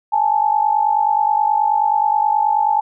sine tone pair together, 830.6 / 880 Hz, G#5 / A5, 0 / 0 cents, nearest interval minor second, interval 100 cents, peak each -16 dBFS, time 0.12-2.81 s, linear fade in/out 10 ms, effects none

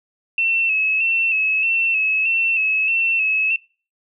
sine tone with vibrato, 2637 Hz, E7, in tune, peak -16 dBFS, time 0.38-3.56 s, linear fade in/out 2 ms, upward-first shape square, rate 1.6 Hz, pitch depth 38 cents each way, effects noise-tail reverb RT60 0.4 s tail -24 dB re dry

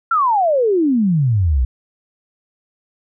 sine exponential sweep, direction down, 1396.9 to 58.27 Hz, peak -12 dBFS, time 0.11-1.65 s, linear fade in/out 5 ms, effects none

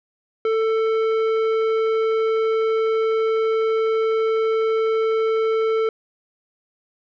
sine tone with tanh clipping, 444 Hz, A4, 16 cents sharp, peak -19 dBFS, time 0.45-5.89 s, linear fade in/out 2 ms, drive 12 dB, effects none

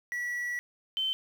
triangle / sine tone pair in turn, 1942 / 3083 Hz, B6 / G7, -30 / -29 cents, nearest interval minor sixth, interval 801 cents, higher second, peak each -29 / -27 dBFS, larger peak second, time 0.12-0.59 / 0.97-1.13 s, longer first, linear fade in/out 0 ms, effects 9-bit

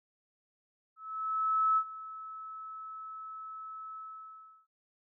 sine tone with ADSR envelope, 1300 Hz, E6, 24 cents flat, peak -23 dBFS, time 0.96-4.67 s, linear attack 810 ms, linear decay 66 ms, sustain -18 dB, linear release 700 ms, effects none

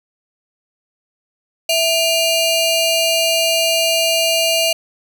sawtooth ring-modulated tone, 1740 Hz, A6, 20 cents flat, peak -7 dBFS, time 1.69-4.73 s, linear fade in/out 5 ms, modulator 1080 Hz, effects none

